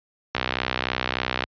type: click train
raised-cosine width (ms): 0.3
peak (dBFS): -6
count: 70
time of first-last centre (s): 0.35-1.438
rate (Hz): 63.4
effects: high-pass 60 Hz 12 dB/octave + resampled to 11025 Hz